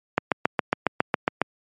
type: click train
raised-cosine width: 0.5 ms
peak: -3 dBFS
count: 10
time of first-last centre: 0.18-1.416 s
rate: 7.28 Hz
effects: high-pass 150 Hz 12 dB/octave + MP3 48 kbps